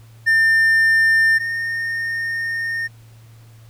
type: tone pair in turn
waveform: triangle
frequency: 1800 / 1830.4 Hz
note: A6 / A#6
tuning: +39 / -32 cents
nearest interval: unison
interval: 29 cents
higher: second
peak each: -10 / -19 dBFS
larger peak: first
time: 0.26-1.39 / 1.39-2.88 s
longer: second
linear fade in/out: 20 ms
effects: added 113 Hz sine -42 dBFS peak until 3.69 s + pink hiss -54 dBFS RMS until 3.69 s